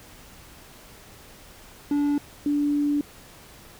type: tone pair in turn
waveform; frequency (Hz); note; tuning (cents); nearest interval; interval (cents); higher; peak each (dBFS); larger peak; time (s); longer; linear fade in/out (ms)
triangle / sine; 289.3 / 290.8; D4 / D4; -26 / -17; unison; 9; second; -18 / -20; first; 1.91-2.18 / 2.46-3.01; second; 2
effects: pink hiss -48 dBFS RMS until 3.79 s